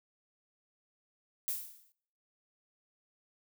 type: noise with exponential decay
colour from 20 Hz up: violet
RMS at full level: -32 dBFS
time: 1.48-1.92 s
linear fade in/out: 0 ms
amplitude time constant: 95 ms
effects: noise-tail reverb RT60 0.7 s tail -25 dB re dry